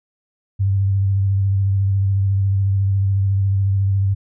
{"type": "tone with vibrato", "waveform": "sine", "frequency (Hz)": 97.9, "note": "G2", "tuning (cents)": -2, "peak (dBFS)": -14, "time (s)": [0.59, 4.15], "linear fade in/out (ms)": 20, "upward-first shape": "sine", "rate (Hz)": 14, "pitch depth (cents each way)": 27, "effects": []}